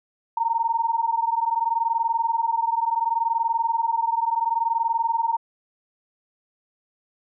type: tone pair together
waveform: sine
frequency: 909.3 / 930 Hz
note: A#5 / A#5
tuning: -43 / -4 cents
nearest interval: unison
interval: 39 cents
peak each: -23 dBFS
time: 0.37-5.37 s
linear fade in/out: 5 ms
effects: none